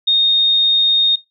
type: tone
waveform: sine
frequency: 3696 Hz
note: A#7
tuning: 16 cents flat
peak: -10 dBFS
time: 0.07-1.16 s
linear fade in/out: 10 ms
effects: noise-tail reverb RT60 0.2 s tail -20 dB re dry